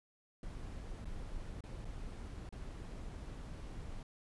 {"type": "noise with dropouts", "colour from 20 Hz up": "brown", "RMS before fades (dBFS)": -45, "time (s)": [0.43, 4.03], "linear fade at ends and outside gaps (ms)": 2, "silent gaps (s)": [[1.046, 1.054], [1.607, 1.637], [1.847, 1.852], [2.491, 2.524]], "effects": ["resampled to 24000 Hz"]}